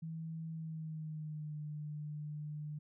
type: tone with pitch glide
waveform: sine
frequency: 161.8 to 150.1 Hz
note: E3 to D3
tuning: -32 to +38 cents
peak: -40 dBFS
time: 0.02-2.79 s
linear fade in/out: 10 ms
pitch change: -130 cents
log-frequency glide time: 0.51-1.6 s
effects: none